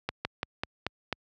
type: slowing click train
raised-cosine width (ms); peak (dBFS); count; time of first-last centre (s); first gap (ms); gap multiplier
0.3; -13; 6; 0.09-1.127; 160; 1.13
effects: high-pass 60 Hz 12 dB/octave